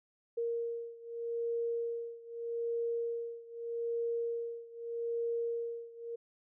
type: beating tone pair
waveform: sine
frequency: 466.2 / 467.01 Hz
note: A#4 / A#4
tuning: 0 / +3 cents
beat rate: 0.81 Hz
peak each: -36 / -38 dBFS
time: 0.37-6.16 s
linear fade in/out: 10 ms
effects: none